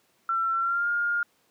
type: tone with pitch glide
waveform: sine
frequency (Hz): 1348 to 1414.2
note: E6 to F6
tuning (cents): +38 to +21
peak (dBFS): -23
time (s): 0.29-1.23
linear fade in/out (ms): 2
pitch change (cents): +83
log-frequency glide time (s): 0.57-0.88
effects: pink hiss -66 dBFS RMS until 1.5 s + high-pass 200 Hz 12 dB/octave